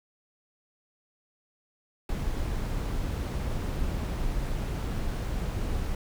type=noise; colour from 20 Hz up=brown; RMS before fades=-30 dBFS; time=2.09-5.95 s; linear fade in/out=2 ms; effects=none